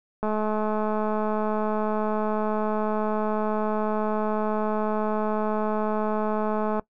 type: click train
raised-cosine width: 1 ms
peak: -14 dBFS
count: 1406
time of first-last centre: 0.23-6.795 s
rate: 214 Hz
effects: noise-tail reverb RT60 0.1 s tail -20 dB re dry